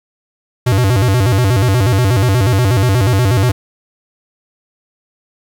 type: tone with vibrato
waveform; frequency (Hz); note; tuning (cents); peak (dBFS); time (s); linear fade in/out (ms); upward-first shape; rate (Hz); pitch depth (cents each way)
square; 110; A2; 0; -10; 0.66-3.52; 10; square; 8.3; 220
effects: 8-bit